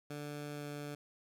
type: tone with pitch glide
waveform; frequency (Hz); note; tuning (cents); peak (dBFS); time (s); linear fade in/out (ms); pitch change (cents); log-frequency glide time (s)
15% pulse; 146.83 to 145.98; D3 to D3; 0 to -10; -35; 0.1-0.95; 5; -10; 0.54-0.65
effects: none